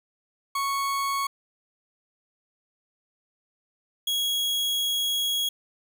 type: tone pair in turn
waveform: 40% pulse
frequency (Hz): 1107 / 3317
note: C#6 / G#7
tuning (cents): -3 / -3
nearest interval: octave + perfect fifth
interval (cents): 1900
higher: second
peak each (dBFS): -24 / -23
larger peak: second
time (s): 0.55-1.27 / 4.07-5.49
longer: second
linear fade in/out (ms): 5
effects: none